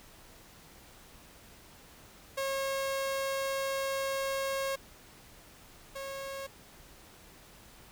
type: tone pair in turn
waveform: sawtooth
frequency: 543 / 545.5 Hz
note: C#5 / C#5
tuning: -36 / -28 cents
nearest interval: unison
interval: 8 cents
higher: second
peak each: -27 / -34 dBFS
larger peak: first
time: 2.37-4.76 / 5.95-6.47 s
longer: first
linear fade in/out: 10 ms
effects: pink hiss -55 dBFS RMS until 7.91 s

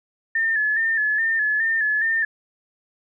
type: tone with vibrato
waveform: sine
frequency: 1760 Hz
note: A6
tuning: in tune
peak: -18 dBFS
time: 0.35-2.25 s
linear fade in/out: 5 ms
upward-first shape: square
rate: 2.4 Hz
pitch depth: 47 cents each way
effects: none

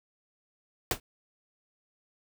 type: noise with exponential decay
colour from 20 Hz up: pink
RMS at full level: -22 dBFS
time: 0.91-1 s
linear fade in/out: 2 ms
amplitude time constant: 19 ms
effects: none

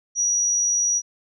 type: tone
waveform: sine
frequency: 5800 Hz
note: F#8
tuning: 35 cents flat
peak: -18 dBFS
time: 0.15-1.02 s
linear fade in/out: 50 ms
effects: none

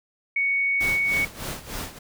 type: tone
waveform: sine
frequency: 2227 Hz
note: C#7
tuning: 7 cents sharp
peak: -20 dBFS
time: 0.36-1.25 s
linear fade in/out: 5 ms
type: noise with tremolo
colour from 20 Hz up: pink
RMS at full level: -31 dBFS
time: 0.8-1.99 s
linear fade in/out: 10 ms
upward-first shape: sine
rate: 3.3 Hz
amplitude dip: 80%
effects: none

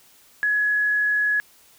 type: tone with frequency modulation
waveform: sine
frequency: 1686 Hz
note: G#6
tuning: 26 cents sharp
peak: -18 dBFS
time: 0.43-1.4 s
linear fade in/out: 0 ms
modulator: 47.4 Hz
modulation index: 0.22
effects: white hiss -54 dBFS RMS until 1.78 s

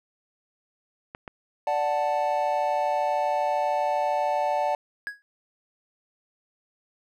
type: clicks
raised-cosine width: 0.5 ms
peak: -22 dBFS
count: 2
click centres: 1.149 / 1.278 s
type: chord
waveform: triangle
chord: D major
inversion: none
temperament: equal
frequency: 587.3 / 740 / 880 Hz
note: D5 / F#5 / A5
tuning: 0 / 0 / 0 cents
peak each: -25 dBFS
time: 1.67-4.75 s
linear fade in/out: 2 ms
type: tone with exponential decay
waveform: triangle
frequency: 1661.2 Hz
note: G#6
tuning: in tune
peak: -24 dBFS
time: 5.07-5.22 s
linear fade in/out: 0 ms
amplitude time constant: 31 ms
effects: none

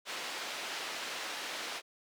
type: band-pass noise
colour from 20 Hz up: white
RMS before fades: -40 dBFS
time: 0.05-1.82 s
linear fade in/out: 50 ms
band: 370 to 3900 Hz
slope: 12 dB/octave
effects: none

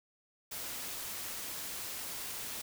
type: noise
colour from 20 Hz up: white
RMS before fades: -41 dBFS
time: 0.51-2.62 s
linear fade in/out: 10 ms
effects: none

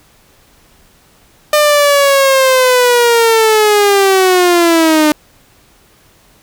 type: linear sweep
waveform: sawtooth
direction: down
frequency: 604 to 299.6 Hz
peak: -3 dBFS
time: 1.53-5.12 s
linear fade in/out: 2 ms
effects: pink hiss -48 dBFS RMS until 6.42 s

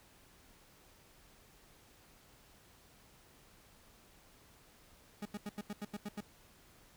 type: tone bursts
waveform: 40% pulse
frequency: 206.7 Hz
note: G#3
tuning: 8 cents flat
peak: -38 dBFS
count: 9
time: 5.22-6.207 s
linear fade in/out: 5 ms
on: 35 ms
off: 84 ms
effects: pink hiss -63 dBFS RMS until 6.96 s

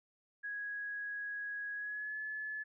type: tone with pitch glide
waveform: sine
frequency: 1661.2 to 1719.8 Hz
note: G#6 to A6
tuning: 0 to -40 cents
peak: -38 dBFS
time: 0.43-2.64 s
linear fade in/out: 20 ms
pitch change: +60 cents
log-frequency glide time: 1.74-2.18 s
effects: none

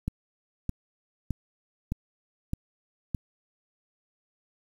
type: click train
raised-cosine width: 5 ms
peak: -16 dBFS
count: 6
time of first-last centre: 0.08-3.147 s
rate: 1.63 Hz
effects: 8-bit

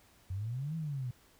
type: exponential two-way sweep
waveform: sine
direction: up then down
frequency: 89.6 to 165.2 to 120.4 Hz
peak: -34 dBFS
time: 0.3-1.11 s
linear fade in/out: 5 ms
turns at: 0.76 s
effects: pink hiss -64 dBFS RMS until 1.39 s

